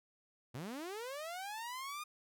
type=linear sweep; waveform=sawtooth; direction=up; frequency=110 to 1231 Hz; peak=-38 dBFS; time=0.54-2.04 s; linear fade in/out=10 ms; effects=none